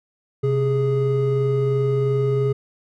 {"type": "tone pair together", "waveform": "triangle", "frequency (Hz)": [130.81, 415.3], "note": ["C3", "G#4"], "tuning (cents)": [0, 0], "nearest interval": "octave + minor sixth", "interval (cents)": 2000, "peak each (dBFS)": -18, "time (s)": [0.43, 2.53], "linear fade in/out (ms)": 10, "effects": []}